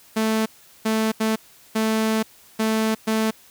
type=tone bursts at uneven times; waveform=sawtooth; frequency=220 Hz; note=A3; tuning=in tune; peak=-15 dBFS; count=6; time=0.16-0.46 / 0.85-1.12 / 1.2-1.36 / 1.75-2.23 / 2.59-2.95 / 3.07-3.31 s; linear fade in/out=10 ms; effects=white hiss -51 dBFS RMS until 3.5 s